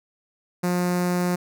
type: tone with notch filter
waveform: sawtooth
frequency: 178.1 Hz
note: F3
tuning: 34 cents sharp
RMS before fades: -23 dBFS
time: 0.63-1.36 s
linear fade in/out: 10 ms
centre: 3200 Hz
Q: 1.4
effects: none